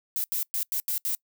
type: noise bursts at uneven times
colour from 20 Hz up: violet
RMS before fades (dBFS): -28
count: 6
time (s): 0.16-0.24 / 0.32-0.43 / 0.54-0.63 / 0.72-0.8 / 0.88-0.98 / 1.05-1.15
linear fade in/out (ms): 0
effects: noise-tail reverb RT60 0.1 s tail -25 dB re dry